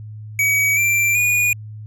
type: tone with pitch steps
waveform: square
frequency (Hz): 2268 / 2356 / 2448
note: C#7 / D7 / D#7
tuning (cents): +39 / +5 / -29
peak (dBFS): -15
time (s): 0.39-1.53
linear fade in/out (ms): 2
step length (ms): 380
effects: added 107 Hz sine -31 dBFS peak until 1.86 s